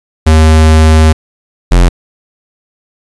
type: tone pair in turn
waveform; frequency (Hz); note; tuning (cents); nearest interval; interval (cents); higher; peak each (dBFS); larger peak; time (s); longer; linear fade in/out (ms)
square; 78.8 / 44.02; D#2 / F1; +23 / +14; minor seventh; 1009; first; -3; neither; 0.26-1.13 / 1.71-1.89; first; 10
effects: resampled to 24000 Hz + 7-bit